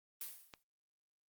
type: noise with exponential decay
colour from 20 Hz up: blue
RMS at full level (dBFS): -41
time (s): 0.21-0.63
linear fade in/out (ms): 2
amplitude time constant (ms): 90
type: click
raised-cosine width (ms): 0.2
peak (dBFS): -32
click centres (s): 0.538
effects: noise-tail reverb RT60 0.2 s tail -21 dB re dry + Opus 32 kbps